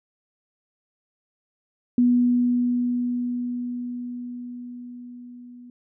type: tone with level ramp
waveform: sine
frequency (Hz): 244.5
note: B3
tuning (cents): -17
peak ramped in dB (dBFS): -14 to -41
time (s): 1.98-5.7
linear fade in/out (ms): 2
effects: none